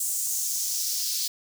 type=noise with high-pass filter sweep; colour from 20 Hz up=white; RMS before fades=-28 dBFS; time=0-1.28 s; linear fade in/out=5 ms; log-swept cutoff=7800 to 4500 Hz; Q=2.7; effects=none